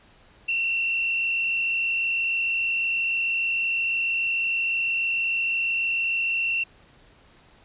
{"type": "tone with frequency modulation", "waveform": "sine", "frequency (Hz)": 2715, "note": "F7", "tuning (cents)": -50, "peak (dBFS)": -22, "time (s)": [0.48, 6.64], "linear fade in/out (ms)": 10, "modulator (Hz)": 53.7, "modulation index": 0.87, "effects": ["pink hiss -55 dBFS RMS until 7.64 s", "resampled to 8000 Hz"]}